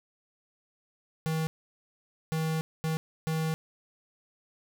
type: tone bursts at uneven times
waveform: square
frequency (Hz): 159.4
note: D#3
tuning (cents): +42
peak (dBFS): -28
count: 4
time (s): 1.26-1.47 / 2.32-2.61 / 2.84-2.97 / 3.27-3.54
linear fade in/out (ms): 0
effects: none